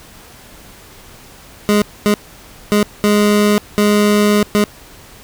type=tone bursts at uneven times; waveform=25% pulse; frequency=207.6 Hz; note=G#3; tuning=in tune; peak=-6 dBFS; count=6; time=1.69-1.82 / 2.06-2.14 / 2.72-2.83 / 3.04-3.58 / 3.78-4.43 / 4.55-4.64 s; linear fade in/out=0 ms; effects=pink hiss -40 dBFS RMS until 5.23 s